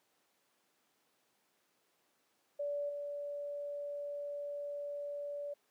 sine tone with level steps, 577 Hz, D5, 31 cents flat, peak -34 / -38 dBFS, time 2.59-5.54 s, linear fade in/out 10 ms, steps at 2.89 s, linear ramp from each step 5 ms, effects pink hiss -75 dBFS RMS until 5.7 s + high-pass 300 Hz 12 dB/octave

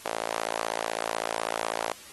sawtooth tone with high-pass filter, 56 Hz, A1, 31 cents sharp, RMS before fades -32 dBFS, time 0.05-1.93 s, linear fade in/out 10 ms, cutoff 620 Hz, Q 1.9, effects white hiss -47 dBFS RMS until 2.12 s + AAC 32 kbps

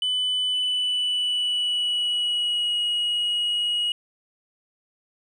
sine tone with pitch glide, 3000 to 2899 Hz, F#7 to F#7, +23 to -36 cents, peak -19 dBFS, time 0.02-3.92 s, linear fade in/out 2 ms, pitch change -59 cents, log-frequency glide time 0.49-2.76 s, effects tanh soft clip ceiling -20 dBFS + 10-bit

